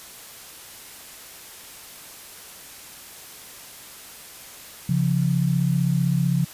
sine tone pair together, 137.1 / 172.74 Hz, C#3 / F3, -19 / -19 cents, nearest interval major third, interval 400 cents, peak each -21 dBFS, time 4.89-6.45 s, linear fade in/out 5 ms, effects white hiss -42 dBFS RMS until 6.53 s + resampled to 32000 Hz

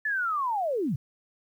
sine linear sweep, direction down, 1760 to 110 Hz, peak -25 dBFS, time 0.05-0.96 s, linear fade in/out 5 ms, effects 10-bit

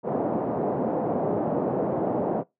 white band-pass noise, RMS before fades -26 dBFS, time 0.03-2.44 s, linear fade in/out 50 ms, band 140 to 690 Hz, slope 24 dB/octave, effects noise-tail reverb RT60 0.2 s tail -23 dB re dry

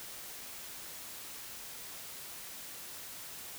silence, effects white hiss -46 dBFS RMS until 3.58 s

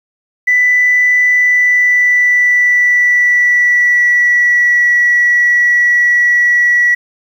sine tone with pitch glide, 1987 to 1938.3 Hz, B6 to B6, +10 to -33 cents, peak -6 dBFS, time 0.47-6.95 s, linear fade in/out 10 ms, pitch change -43 cents, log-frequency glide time 1.3-4.92 s, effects tanh soft clip ceiling -2 dBFS + 7-bit

